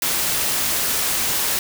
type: noise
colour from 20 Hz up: white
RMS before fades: -21 dBFS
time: 0.02-1.59 s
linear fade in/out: 2 ms
effects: none